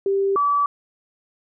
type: tone pair in turn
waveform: sine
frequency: 393 / 1150.1 Hz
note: G4 / D6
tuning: +4 / -37 cents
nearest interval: octave + perfect fifth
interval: 1859 cents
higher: second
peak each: -17 / -16 dBFS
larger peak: second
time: 0.06-0.36 / 0.36-0.66 s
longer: neither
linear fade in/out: 2 ms
effects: none